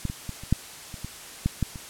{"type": "clicks", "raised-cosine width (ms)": 5, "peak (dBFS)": [-15, -19, -20, -27, -7, -25, -21, -10, -11, -25], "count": 10, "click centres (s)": [0.053, 0.099, 0.293, 0.436, 0.526, 0.942, 1.046, 1.46, 1.627, 1.758], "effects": ["white hiss -42 dBFS RMS until 1.89 s", "low-pass 11000 Hz 12 dB/octave"]}